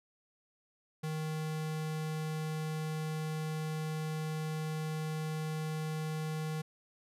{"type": "tone", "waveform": "square", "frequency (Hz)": 156.2, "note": "D#3", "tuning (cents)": 7, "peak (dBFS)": -35, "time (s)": [1.03, 6.62], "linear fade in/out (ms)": 10, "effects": ["resampled to 32000 Hz"]}